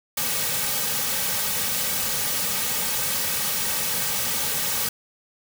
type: noise with comb filter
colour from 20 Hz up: white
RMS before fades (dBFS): -25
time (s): 0.17-4.89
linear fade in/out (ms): 5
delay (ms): 2.9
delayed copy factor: -0.75
effects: none